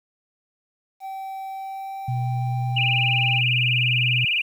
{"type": "tone with pitch glide", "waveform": "triangle", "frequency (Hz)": [772, 791.4], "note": ["G5", "G5"], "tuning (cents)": [-27, 16], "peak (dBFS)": -28, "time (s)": [1, 3.42], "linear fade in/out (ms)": 50, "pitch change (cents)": 43, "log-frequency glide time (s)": [1.48, 2.98]}
{"type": "tone", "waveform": "sine", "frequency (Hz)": 123.47, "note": "B2", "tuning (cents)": 0, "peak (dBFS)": -22, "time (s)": [2.08, 4.25], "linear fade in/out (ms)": 5}
{"type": "tone with vibrato", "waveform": "sine", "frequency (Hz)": 2637, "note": "E7", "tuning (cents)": 0, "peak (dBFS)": -19, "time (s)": [2.76, 4.42], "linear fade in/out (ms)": 10, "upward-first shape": "sine", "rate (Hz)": 20, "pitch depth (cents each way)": 190}
{"effects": ["9-bit"]}